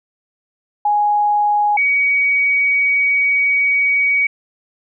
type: tone pair in turn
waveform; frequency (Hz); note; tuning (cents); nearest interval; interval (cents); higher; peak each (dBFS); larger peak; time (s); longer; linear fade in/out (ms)
sine; 830.6 / 2257; G#5 / C#7; 0 / +31; octave + perfect fourth; 1731; second; -12; neither; 0.85-1.77 / 1.77-4.27; second; 5
effects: none